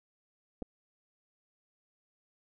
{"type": "clicks", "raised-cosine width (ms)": 2, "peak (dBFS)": -26, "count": 2, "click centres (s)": [0.621, 0.625], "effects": []}